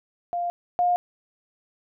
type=tone pair in turn; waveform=sine; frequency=698.5 / 710.3 Hz; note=F5 / F5; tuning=0 / +29 cents; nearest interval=unison; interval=29 cents; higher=second; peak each=-24 / -18 dBFS; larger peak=second; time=0.33-0.5 / 0.79-0.96 s; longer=neither; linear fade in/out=0 ms; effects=none